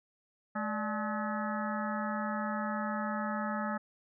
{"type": "harmonic tone with a mistuned harmonic", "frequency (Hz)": 213.5, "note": "G#3", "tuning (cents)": 48, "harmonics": [1, 3, 4, 5, 6, 7, 8, 9], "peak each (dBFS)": [-35, -40, -40, -49, -38, -48, -42, -51], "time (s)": [0.55, 3.78], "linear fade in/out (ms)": 10, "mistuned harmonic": 3, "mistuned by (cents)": -140, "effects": []}